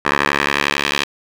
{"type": "tone with band-pass filter sweep", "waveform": "10% pulse", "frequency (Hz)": 71.2, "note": "C#2", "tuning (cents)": 47, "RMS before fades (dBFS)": -18, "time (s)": [0.05, 1.04], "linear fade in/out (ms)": 5, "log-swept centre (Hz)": [1500, 3100], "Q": 1.3, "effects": []}